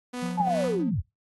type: tone with tremolo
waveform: sawtooth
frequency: 247.4 Hz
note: B3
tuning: 3 cents sharp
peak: -26 dBFS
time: 0.13-0.83 s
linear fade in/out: 10 ms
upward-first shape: sine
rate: 2.6 Hz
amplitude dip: 85%
type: tone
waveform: triangle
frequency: 178.6 Hz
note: F3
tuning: 39 cents sharp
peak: -27 dBFS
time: 0.22-0.9 s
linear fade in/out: 10 ms
type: linear sweep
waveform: sine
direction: down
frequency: 885 to 56.5 Hz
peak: -24 dBFS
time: 0.37-1.02 s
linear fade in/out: 20 ms
effects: noise-tail reverb RT60 0.2 s tail -23 dB re dry + AAC 32 kbps

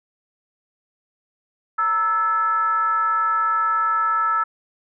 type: tone with frequency modulation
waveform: sine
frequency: 1318.5 Hz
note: E6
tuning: in tune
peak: -17 dBFS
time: 1.78-4.44 s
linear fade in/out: 10 ms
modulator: 394 Hz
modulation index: 0.52
effects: none

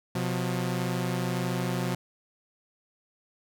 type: tone pair together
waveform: sawtooth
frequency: 126.64 / 179.1 Hz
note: B2 / F3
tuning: +44 / +44 cents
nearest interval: tritone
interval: 600 cents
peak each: -26 dBFS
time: 0.15-1.95 s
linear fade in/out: 5 ms
effects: none

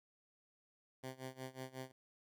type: tone with tremolo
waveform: 10% pulse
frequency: 130.5 Hz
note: C3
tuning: 4 cents flat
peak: -35 dBFS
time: 1.03-1.92 s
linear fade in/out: 10 ms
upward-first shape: sine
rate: 5.5 Hz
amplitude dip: 90%
effects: none

